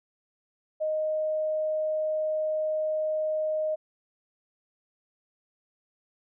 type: tone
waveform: sine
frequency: 621 Hz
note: D#5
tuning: 3 cents flat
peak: -25 dBFS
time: 0.8-3.76 s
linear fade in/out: 20 ms
effects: none